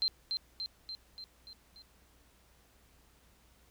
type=tone with echo; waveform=sine; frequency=4132 Hz; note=C8; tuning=22 cents flat; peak=-27 dBFS; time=0.02-0.08 s; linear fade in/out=0 ms; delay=290 ms; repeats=6; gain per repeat=-4 dB; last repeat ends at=1.82 s; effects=added 60 Hz sine -66 dBFS peak until 3.7 s + pink hiss -66 dBFS RMS until 3.7 s